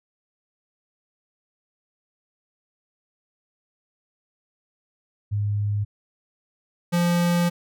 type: tone pair in turn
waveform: sine / square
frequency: 103.2 / 173.56 Hz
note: G#2 / F3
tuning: -10 / -10 cents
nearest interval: major sixth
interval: 900 cents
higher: second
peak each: -21 / -19 dBFS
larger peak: second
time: 5.31-5.85 / 6.92-7.5 s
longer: second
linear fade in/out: 20 ms
effects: none